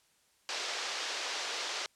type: band-pass noise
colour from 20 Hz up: white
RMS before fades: -37 dBFS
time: 0.49-1.86 s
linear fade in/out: 0 ms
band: 390 to 5800 Hz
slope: 24 dB/octave
effects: white hiss -69 dBFS RMS until 1.95 s + low-pass 10000 Hz 12 dB/octave